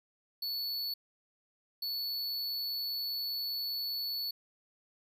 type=tone bursts at uneven times; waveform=square; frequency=4435 Hz; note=C#8; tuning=in tune; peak=-34 dBFS; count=2; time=0.42-0.94 / 1.82-4.31 s; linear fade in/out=5 ms; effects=none